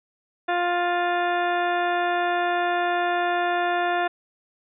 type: harmonic tone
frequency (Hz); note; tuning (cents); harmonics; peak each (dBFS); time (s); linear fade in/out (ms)
351.4; F4; +11; 1 / 2 / 3 / 4 / 5 / 6 / 7 / 8 / 10; -28 / -23 / -32 / -30 / -30 / -43 / -38 / -42 / -40; 0.48-4.08; 10
effects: none